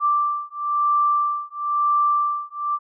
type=beating tone pair; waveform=sine; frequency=1174.7 / 1175.7 Hz; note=D6 / D6; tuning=0 / +2 cents; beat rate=1 Hz; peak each=-21 dBFS; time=0-2.79 s; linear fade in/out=50 ms; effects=none